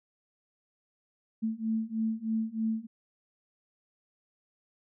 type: beating tone pair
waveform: sine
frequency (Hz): 220.4 / 223.6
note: A3 / A3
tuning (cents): +3 / +28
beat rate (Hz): 3.2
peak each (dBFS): -32 / -31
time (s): 1.42-2.87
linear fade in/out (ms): 20
effects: none